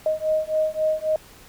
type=beating tone pair; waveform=sine; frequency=622.3 / 626 Hz; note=D#5 / D#5; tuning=0 / +10 cents; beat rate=3.7 Hz; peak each=-23 dBFS; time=0.06-1.16 s; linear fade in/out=2 ms; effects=pink hiss -48 dBFS RMS until 1.48 s